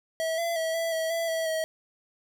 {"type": "tone with pitch steps", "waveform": "square", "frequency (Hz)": [648, 676, 648, 662, 646, 666, 651, 639], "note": ["E5", "E5", "E5", "E5", "E5", "E5", "E5", "D#5"], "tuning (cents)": [-30, 43, -30, 7, -35, 18, -22, 46], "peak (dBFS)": -27, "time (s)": [0.2, 1.64], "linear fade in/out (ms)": 0, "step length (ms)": 180, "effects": []}